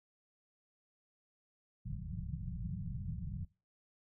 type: low-pass noise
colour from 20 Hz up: white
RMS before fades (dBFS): -41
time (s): 1.85-3.45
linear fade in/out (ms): 10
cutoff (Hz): 190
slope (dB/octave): 96
effects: noise-tail reverb RT60 0.3 s tail -21 dB re dry

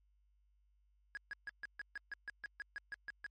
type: tone bursts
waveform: triangle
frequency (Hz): 1661.2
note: G#6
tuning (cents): 0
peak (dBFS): -39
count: 14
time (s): 1.15-3.264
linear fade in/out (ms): 0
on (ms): 21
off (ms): 140
effects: added 50 Hz sine -70 dBFS peak until 3.3 s + MP3 32 kbps

